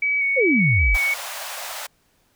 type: tone with vibrato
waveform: sine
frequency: 2253 Hz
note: C#7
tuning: 28 cents sharp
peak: -18 dBFS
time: 0.02-1.14 s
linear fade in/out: 5 ms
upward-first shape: square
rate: 2.6 Hz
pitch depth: 21 cents each way
type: exponential sweep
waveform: sine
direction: down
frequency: 569 to 40.42 Hz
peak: -16 dBFS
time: 0.36-0.97 s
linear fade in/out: 20 ms
type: high-pass noise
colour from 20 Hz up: pink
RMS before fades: -32 dBFS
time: 0.94-1.87 s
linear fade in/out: 10 ms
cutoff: 590 Hz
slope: 48 dB/octave
effects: pink hiss -63 dBFS RMS until 2.35 s